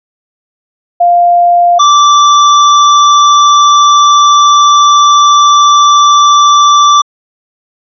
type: tone pair in turn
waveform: sine / square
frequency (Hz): 698.5 / 1168.6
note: F5 / D6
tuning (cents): 0 / -9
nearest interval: major sixth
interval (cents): 891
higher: second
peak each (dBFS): -3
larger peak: neither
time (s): 1-1.79 / 1.79-7.02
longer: second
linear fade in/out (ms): 10
effects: resampled to 16000 Hz